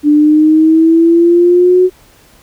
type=exponential sweep; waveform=sine; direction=up; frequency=293.7 to 370 Hz; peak=-4 dBFS; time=0.03-1.9 s; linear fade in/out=50 ms; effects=pink hiss -45 dBFS RMS until 2.42 s